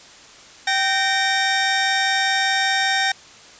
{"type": "tone pair together", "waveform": "20% pulse", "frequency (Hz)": [775.7, 1845], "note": ["G5", "A#6"], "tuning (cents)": [-18, -18], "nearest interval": "octave + minor third", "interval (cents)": 1500, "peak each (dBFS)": -15, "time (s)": [0.67, 3.12], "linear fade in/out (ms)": 5, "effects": ["white hiss -44 dBFS RMS until 3.59 s", "resampled to 16000 Hz"]}